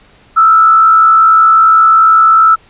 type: tone with frequency modulation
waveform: sine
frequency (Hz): 1318.5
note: E6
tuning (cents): 0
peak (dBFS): -3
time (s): 0.36-2.56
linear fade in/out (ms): 20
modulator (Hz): 65.6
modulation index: 0.49
effects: pink hiss -45 dBFS RMS until 2.69 s + resampled to 8000 Hz